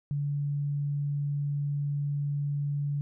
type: tone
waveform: sine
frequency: 143.8 Hz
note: D3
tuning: 36 cents flat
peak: -27 dBFS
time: 0.11-3.01 s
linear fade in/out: 0 ms
effects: none